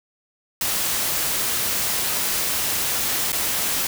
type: noise with dropouts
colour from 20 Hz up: white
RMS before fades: -23 dBFS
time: 0.61-3.87 s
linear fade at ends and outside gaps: 2 ms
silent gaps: 3.32-3.328 s
effects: none